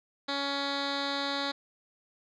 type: tone with low-pass filter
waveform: 10% pulse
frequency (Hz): 280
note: C#4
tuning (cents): +18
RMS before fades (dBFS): -32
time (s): 0.28-1.52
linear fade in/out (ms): 10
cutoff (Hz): 4000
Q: 3.9
effects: none